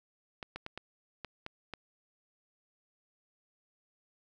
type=clicks; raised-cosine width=0.3 ms; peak=-24 dBFS; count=7; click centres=0.428 / 0.56 / 0.664 / 0.776 / 1.247 / 1.464 / 1.737 s; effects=none